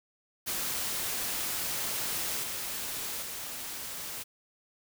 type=noise with level steps; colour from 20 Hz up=white; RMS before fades=-33 / -36 / -39 dBFS; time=0.46-4.24 s; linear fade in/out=20 ms; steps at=2.43 / 3.22 s; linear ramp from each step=5 ms; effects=none